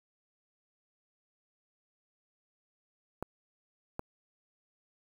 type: clicks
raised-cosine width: 1 ms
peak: -21 dBFS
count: 2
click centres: 3.226 / 3.994 s
effects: 8-bit